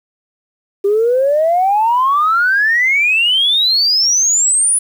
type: exponential sweep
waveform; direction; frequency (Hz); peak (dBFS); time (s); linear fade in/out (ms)
sine; up; 392 to 10040; -9; 0.84-4.79; 10
effects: tanh soft clip ceiling -5 dBFS + 7-bit